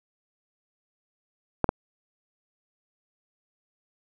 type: clicks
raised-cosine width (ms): 1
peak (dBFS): -6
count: 2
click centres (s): 1.643 / 1.691
effects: none